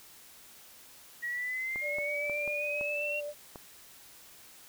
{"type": "exponential sweep", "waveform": "sine", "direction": "up", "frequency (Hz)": [1900, 2762], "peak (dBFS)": -32, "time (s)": [1.22, 3.21], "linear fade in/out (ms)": 20}
{"type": "clicks", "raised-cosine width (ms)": 1, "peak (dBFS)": -29, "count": 6, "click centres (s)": [1.759, 1.985, 2.297, 2.477, 2.811, 3.558]}
{"type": "tone with vibrato", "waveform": "sine", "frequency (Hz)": 587.3, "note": "D5", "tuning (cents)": 0, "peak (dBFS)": -35, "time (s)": [1.81, 3.34], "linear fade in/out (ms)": 50, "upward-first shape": "triangle", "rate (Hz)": 7.5, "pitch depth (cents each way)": 19}
{"effects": ["white hiss -54 dBFS RMS until 4.68 s"]}